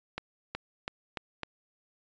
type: accelerating click train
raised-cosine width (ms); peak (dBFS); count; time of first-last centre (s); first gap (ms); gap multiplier
0.3; -18; 5; 0.18-1.433; 370; 0.89
effects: resampled to 16000 Hz